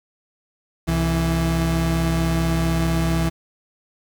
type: tone pair together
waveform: 35% pulse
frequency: 64.6 / 164.81 Hz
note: C2 / E3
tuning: -21 / 0 cents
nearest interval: octave + major third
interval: 1621 cents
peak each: -21 / -18 dBFS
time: 0.87-3.3 s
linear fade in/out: 20 ms
effects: 8-bit